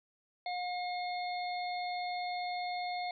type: harmonic tone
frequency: 717 Hz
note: F5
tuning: 45 cents sharp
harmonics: 1 / 3 / 5 / 6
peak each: -35 / -43 / -49 / -46 dBFS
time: 0.46-3.11 s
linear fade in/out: 2 ms
effects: none